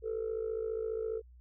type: tone with amplitude modulation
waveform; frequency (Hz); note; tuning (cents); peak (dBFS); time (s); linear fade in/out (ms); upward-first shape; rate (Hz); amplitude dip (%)
sine; 444.7; A4; +18; -28; 0.02-1.22; 50; sine; 54.8; 80
effects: tanh soft clip ceiling -27 dBFS + added 61 Hz sine -53 dBFS peak until 1.4 s